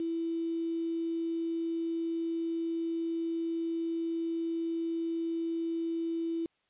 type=tone with quantisation; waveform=sine; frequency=331.4 Hz; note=E4; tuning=9 cents sharp; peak=-30 dBFS; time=0-6.46 s; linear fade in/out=2 ms; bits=8; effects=white hiss -74 dBFS RMS until 6.69 s + resampled to 8000 Hz